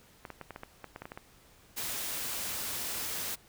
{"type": "clicks", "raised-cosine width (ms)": 0.5, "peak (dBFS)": -26, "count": 12, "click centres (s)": [0.252, 0.303, 0.413, 0.507, 0.561, 0.634, 0.843, 0.961, 1.02, 1.055, 1.119, 1.175]}
{"type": "noise", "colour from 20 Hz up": "white", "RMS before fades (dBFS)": -36, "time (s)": [1.76, 3.36], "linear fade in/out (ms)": 20}
{"effects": ["pink hiss -60 dBFS RMS until 3.48 s"]}